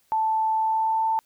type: tone with pitch glide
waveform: sine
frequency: 880 to 889.7 Hz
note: A5 to A5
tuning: 0 to +19 cents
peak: -20 dBFS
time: 0.12-1.19 s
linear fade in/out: 0 ms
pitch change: +19 cents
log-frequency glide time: 0.55-1.06 s
effects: white hiss -65 dBFS RMS until 1.25 s